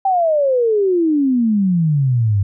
sine exponential sweep, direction down, 790 to 95.9 Hz, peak -12 dBFS, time 0.05-2.43 s, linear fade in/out 5 ms, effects none

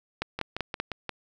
two click trains, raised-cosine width 0.3 ms, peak -12 / -16 dBFS, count 4 / 5, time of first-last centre 0.22-0.8 / 0.39-1.093 s, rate 5.17 / 5.69 Hz, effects none

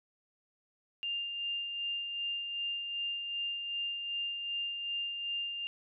sine tone with tremolo, 2800 Hz, F7, 4 cents sharp, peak -32 dBFS, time 1.03-5.67 s, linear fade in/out 0 ms, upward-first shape sine, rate 2.6 Hz, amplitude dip 40%, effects none

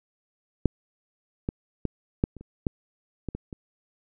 clicks, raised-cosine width 3 ms, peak -6 / -14 / -13 / -8 / -28 / -30 / -11 / -18 / -20 / -24 dBFS, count 10, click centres 0.657 / 1.489 / 1.853 / 2.239 / 2.367 / 2.41 / 2.668 / 3.287 / 3.35 / 3.528 s, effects none

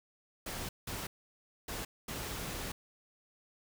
pink noise bursts at uneven times, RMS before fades -40 dBFS, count 4, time 0.46-0.69 / 0.87-1.07 / 1.68-1.85 / 2.08-2.72 s, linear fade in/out 5 ms, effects none

